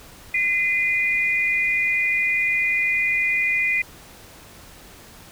sine tone pair together, 2043 / 2440 Hz, C7 / D#7, -42 / -34 cents, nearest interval minor third, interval 308 cents, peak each -21 dBFS, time 0.34-3.82 s, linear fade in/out 5 ms, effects pink hiss -45 dBFS RMS until 5.31 s

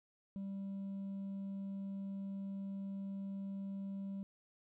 triangle tone with hard clipping, 196 Hz, G3, in tune, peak -39 dBFS, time 0.36-4.23 s, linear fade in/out 0 ms, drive 1 dB, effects none

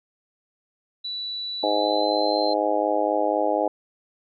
sine tone with pitch glide, 3951 to 4124 Hz, B7 to C8, 0 to -26 cents, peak -28 dBFS, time 1.04-2.54 s, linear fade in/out 10 ms, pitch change +74 cents, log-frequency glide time 1.64-2.37 s
harmonic tone, 104.1 Hz, G#2, 5 cents sharp, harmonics 3 / 4 / 5 / 6 / 7 / 8, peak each -28 / -30 / -26 / -25 / -29 / -26 dBFS, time 1.63-3.68 s, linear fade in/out 5 ms
effects none

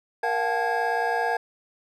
triangle tone cluster, 469.4 / 700 / 758 / 868 / 1643 Hz, A#4 / F5 / F#5 / A5 / G#6, +12 / +4 / +42 / -24 / -19 cents, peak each -27 dBFS, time 0.23-1.37 s, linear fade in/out 5 ms, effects none

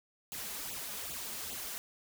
white noise with flanger, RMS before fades -41 dBFS, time 0.32-1.78 s, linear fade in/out 0 ms, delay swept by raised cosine 0.27 to 4.97 ms, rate 2.5 Hz, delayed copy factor +0.8, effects none

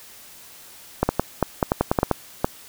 clicks, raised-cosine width 1 ms, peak -3 dBFS, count 12, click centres 1.03 / 1.09 / 1.196 / 1.427 / 1.628 / 1.719 / 1.81 / 1.915 / 1.988 / 2.031 / 2.113 / 2.445 s, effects white hiss -45 dBFS RMS until 2.68 s

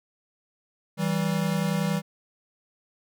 square tone pair together, 162.51 / 193.2 Hz, E3 / G3, -24 / -25 cents, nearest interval minor third, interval 299 cents, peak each -27 dBFS, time 0.97-2.02 s, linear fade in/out 50 ms, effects none

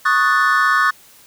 triangle chord, D# half-diminished seventh, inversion third, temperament equal, 1108.7 / 1244.5 / 1480 / 1760 Hz, C#6 / D#6 / F#6 / A6, 0 / 0 / 0 / 0 cents, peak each -16 dBFS, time 0.05-0.91 s, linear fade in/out 10 ms, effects tanh soft clip ceiling 0 dBFS + white hiss -47 dBFS RMS until 1.26 s

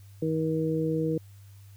harmonic tone, 159.2 Hz, D#3, 40 cents sharp, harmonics 1 / 2 / 3, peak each -29 / -29 / -29 dBFS, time 0.22-1.18 s, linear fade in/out 5 ms, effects added 99 Hz sine -47 dBFS peak until 1.76 s + white hiss -62 dBFS RMS until 1.76 s

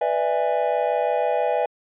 triangle chord, E dominant seventh, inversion second, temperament just, 494.4 / 593.3 / 659.3 / 824.1 Hz, B4 / D5 / E5 / G#5, +2 / +18 / 0 / -14 cents, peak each -23 dBFS, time 0.01-1.66 s, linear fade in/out 5 ms, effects resampled to 8000 Hz

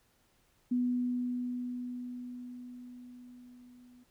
sine tone with level ramp, 246.9 Hz, B3, in tune, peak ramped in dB -26 to -55 dBFS, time 0.71-4.04 s, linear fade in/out 10 ms, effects pink hiss -70 dBFS RMS until 4.1 s

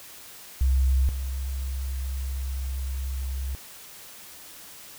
sine tone pair in turn, 65.7 / 66.12 Hz, C2 / C2, +8 / +19 cents, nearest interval unison, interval 11 cents, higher second, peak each -18 / -27 dBFS, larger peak first, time 0.61-1.09 / 1.09-3.55 s, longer second, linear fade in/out 0 ms, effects white hiss -45 dBFS RMS until 4.98 s

